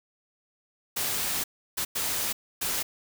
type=noise bursts at uneven times; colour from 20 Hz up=white; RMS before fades=-29 dBFS; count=4; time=0.96-1.44 / 1.77-1.85 / 1.95-2.33 / 2.61-2.83 s; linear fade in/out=10 ms; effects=none